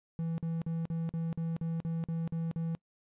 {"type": "tone bursts", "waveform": "triangle", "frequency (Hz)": 164.81, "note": "E3", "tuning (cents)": 0, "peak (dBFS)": -29, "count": 11, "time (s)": [0.19, 2.75], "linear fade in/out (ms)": 0, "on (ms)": 190, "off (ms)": 47, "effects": ["noise-tail reverb RT60 0.1 s tail -24 dB re dry", "resampled to 8000 Hz"]}